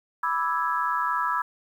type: chord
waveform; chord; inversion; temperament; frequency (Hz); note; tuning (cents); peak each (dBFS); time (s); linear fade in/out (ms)
sine; E dominant seventh; second; equal; 987.8 / 1174.7 / 1318.5 / 1661.2; B5 / D6 / E6 / G#6; 0 / 0 / 0 / 0; -27 / -31 / -27 / -31; 0.23-1.42; 5
effects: 9-bit